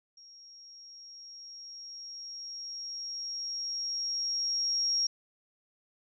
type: tone with level ramp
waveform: sine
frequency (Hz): 5588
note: F8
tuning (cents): 0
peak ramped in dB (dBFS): -51 to -25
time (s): 0.17-5.07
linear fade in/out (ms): 5
effects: none